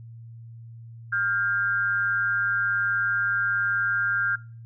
sine tone pair together, 1400 / 1601.2 Hz, F6 / G6, +4 / +36 cents, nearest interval major second, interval 232 cents, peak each -25 / -25 dBFS, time 1.12-4.36 s, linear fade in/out 10 ms, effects noise-tail reverb RT60 0.4 s tail -21 dB re dry + added 115 Hz sine -40 dBFS peak until 4.65 s

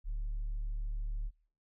sine tone, 36.71 Hz, D1, in tune, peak -31 dBFS, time 0.04-1.31 s, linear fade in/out 50 ms, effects noise-tail reverb RT60 0.6 s tail -26 dB re dry + tanh soft clip ceiling -32 dBFS

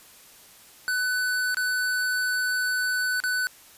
square tone with dropouts, 1499 Hz, F#6, 22 cents sharp, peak -24 dBFS, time 0.88-3.47 s, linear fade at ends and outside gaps 0 ms, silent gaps 1.545-1.57 / 3.202-3.238 s, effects white hiss -51 dBFS RMS until 3.77 s + resampled to 32000 Hz

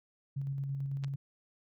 sine tone with tremolo, 137.9 Hz, C#3, 9 cents flat, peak -32 dBFS, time 0.36-1.16 s, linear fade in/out 10 ms, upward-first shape square, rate 9 Hz, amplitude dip 25%
clicks, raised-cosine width 0.2 ms, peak -29 dBFS, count 2, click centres 1.038 / 1.045 s
effects none

